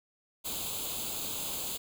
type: noise with comb filter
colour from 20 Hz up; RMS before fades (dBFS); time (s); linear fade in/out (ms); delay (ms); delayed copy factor
white; -36; 0.44-1.78; 20; 0.27; +0.8
effects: none